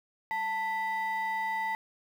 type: tone pair together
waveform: sine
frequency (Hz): 888.3 / 1977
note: A5 / B6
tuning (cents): +16 / +1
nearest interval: octave + major second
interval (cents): 1385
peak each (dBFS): -29 / -32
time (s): 0.31-1.75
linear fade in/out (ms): 0
effects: tanh soft clip ceiling -25 dBFS + 9-bit